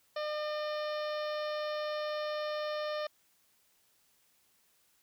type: harmonic tone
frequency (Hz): 604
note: D5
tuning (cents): +48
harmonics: 1 / 2 / 3 / 4 / 5 / 6 / 7 / 8 / 9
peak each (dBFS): -34 / -41 / -45 / -51 / -50 / -50 / -51 / -55 / -53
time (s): 0.16-3.07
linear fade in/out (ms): 5
effects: white hiss -70 dBFS RMS until 5.02 s